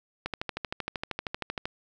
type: click train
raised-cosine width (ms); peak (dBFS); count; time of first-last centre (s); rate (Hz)
0.3; -15; 19; 0.26-1.655; 12.9
effects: none